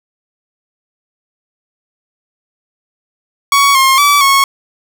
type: tone with pitch steps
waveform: sawtooth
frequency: 1121 / 1068 / 1151 / 1099 Hz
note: C#6 / C6 / D6 / C#6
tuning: +19 / +35 / -35 / -15 cents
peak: -3 dBFS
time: 3.52-4.44 s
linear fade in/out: 2 ms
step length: 230 ms
effects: none